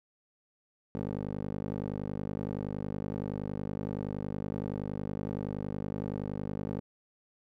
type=tone with band-pass filter; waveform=15% pulse; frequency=50.7 Hz; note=G#1; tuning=41 cents flat; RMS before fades=-36 dBFS; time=0.95-6.8 s; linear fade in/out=0 ms; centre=310 Hz; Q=1.3; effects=none